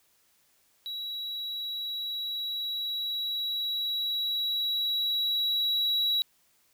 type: tone with level ramp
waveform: triangle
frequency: 3892 Hz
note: B7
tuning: 26 cents flat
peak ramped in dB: -32 to -22 dBFS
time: 0.86-6.22 s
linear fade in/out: 0 ms
effects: white hiss -67 dBFS RMS until 6.73 s